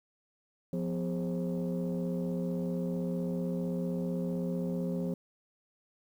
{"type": "tone cluster", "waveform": "sine", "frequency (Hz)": [175.7, 251.3, 408.3, 530], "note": ["F3", "B3", "G#4", "C5"], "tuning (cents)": [11, 30, -29, 22], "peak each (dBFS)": [-31, -36, -39, -38], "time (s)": [0.73, 5.14], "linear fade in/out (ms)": 2, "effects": ["tanh soft clip ceiling -25 dBFS", "10-bit"]}